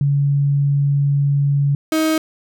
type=tone pair in turn; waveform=sine / 35% pulse; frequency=141.6 / 315.9 Hz; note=C#3 / D#4; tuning=+37 / +26 cents; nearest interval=octave + major second; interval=1389 cents; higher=second; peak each=-13 dBFS; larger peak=neither; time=0.01-1.75 / 1.92-2.18 s; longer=first; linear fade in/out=2 ms; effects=none